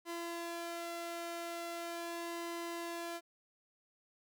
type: tone with flanger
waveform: sawtooth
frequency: 340 Hz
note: F4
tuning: 46 cents flat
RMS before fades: -42 dBFS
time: 0.05-3.21 s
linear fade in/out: 50 ms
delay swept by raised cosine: 1 to 1.59 ms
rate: 0.4 Hz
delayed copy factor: +0.5
effects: none